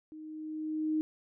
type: tone with level ramp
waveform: sine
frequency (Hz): 310.8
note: D#4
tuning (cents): -2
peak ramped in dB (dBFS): -44 to -26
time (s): 0.12-1.01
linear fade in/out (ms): 0
effects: none